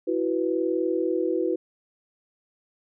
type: chord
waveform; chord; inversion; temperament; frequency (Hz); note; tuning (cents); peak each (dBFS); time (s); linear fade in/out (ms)
sine; E suspended second; none; equal; 329.6 / 370 / 493.9; E4 / F#4 / B4; 0 / 0 / 0; -26 / -26 / -28; 0.07-1.56; 10
effects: none